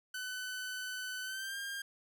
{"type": "tone with pitch glide", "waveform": "sawtooth", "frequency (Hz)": [1506, 1604.8], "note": ["F#6", "G6"], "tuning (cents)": [30, 40], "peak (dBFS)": -35, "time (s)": [0.14, 1.82], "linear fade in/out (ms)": 5, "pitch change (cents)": 110, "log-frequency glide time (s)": [1.22, 1.58], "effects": []}